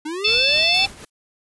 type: linear sweep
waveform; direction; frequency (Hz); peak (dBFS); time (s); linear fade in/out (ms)
square; up; 294.4 to 796; -26; 0.05-0.87; 10
type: harmonic tone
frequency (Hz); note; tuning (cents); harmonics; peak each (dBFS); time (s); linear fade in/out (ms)
880; A5; 0; 3 / 4 / 5 / 6; -18 / -20 / -22 / -24; 0.24-0.86; 10
type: noise with tremolo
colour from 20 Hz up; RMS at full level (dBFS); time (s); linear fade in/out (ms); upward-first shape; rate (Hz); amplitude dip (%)
pink; -35; 0.27-1.05; 5; triangle; 4; 70
type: noise with exponential decay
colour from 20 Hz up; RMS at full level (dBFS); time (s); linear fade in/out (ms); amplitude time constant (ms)
blue; -30; 0.74-1.1; 5; 77
effects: resampled to 24000 Hz